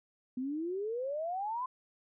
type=exponential sweep; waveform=sine; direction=up; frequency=246.9 to 1046.5 Hz; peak=-33 dBFS; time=0.37-1.66 s; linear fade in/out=5 ms; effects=none